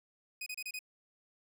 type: tone bursts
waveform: sawtooth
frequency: 2500 Hz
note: D#7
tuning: 8 cents sharp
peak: -35 dBFS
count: 5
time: 0.41-0.791 s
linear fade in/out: 5 ms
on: 53 ms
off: 29 ms
effects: none